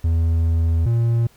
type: tone pair in turn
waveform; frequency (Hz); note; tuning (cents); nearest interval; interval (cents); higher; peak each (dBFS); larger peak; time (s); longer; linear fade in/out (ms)
triangle; 82.41 / 116.55; E2 / A#2; 0 / 0; tritone; 600; second; -13; neither; 0.04-0.86 / 0.86-1.27; first; 5
effects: pink hiss -54 dBFS RMS until 1.36 s